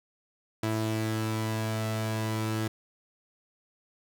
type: tone pair together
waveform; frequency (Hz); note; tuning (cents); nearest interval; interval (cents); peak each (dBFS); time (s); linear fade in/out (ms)
sawtooth; 110 / 329.6; A2 / E4; 0 / 0; octave + perfect fifth; 1900; -25 / -30; 0.63-2.68; 5
effects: none